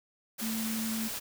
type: tone in noise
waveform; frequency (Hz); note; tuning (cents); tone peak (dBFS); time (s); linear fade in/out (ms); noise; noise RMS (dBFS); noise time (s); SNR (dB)
sine; 222.5; A3; +20; -32; 0.41-1.09; 20; white; -37; 0.38-1.2; +2
effects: none